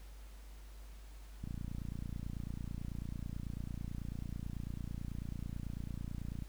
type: click train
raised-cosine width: 5 ms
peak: -29 dBFS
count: 146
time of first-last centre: 1.44-6.423 s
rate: 29.1 Hz
effects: added 50 Hz sine -49 dBFS peak until 6.48 s + pink hiss -62 dBFS RMS until 6.48 s